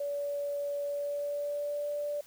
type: tone with pitch glide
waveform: sine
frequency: 573 to 584.4 Hz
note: D5 to D5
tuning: -43 to -9 cents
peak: -31 dBFS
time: 0-2.21 s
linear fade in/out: 5 ms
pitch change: +34 cents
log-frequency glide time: 0.84-1.89 s
effects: white hiss -57 dBFS RMS until 2.26 s